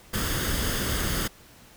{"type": "noise with comb filter", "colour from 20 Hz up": "pink", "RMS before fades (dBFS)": -27, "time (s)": [0.13, 1.28], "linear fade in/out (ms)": 10, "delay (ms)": 0.61, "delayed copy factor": 0.55, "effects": ["pink hiss -52 dBFS RMS until 1.76 s"]}